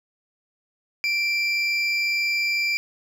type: tone pair together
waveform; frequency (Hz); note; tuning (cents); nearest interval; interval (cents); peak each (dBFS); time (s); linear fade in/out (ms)
triangle; 2349 / 4893; D7 / D#8; 0 / -30; octave + minor second; 1270; -20 / -27; 1.04-2.77; 0
effects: none